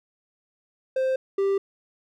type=tone pair in turn; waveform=triangle; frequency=523.3 / 393.2 Hz; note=C5 / G4; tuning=0 / +5 cents; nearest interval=perfect fourth; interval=495 cents; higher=first; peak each=-19 / -18 dBFS; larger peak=second; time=0.96-1.16 / 1.38-1.58 s; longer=neither; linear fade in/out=5 ms; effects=none